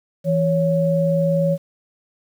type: tone pair together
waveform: sine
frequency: 165.6 / 557 Hz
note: E3 / C#5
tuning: +8 / +8 cents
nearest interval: octave + major sixth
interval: 2100 cents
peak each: -18 dBFS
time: 0.24-1.58 s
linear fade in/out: 50 ms
effects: 8-bit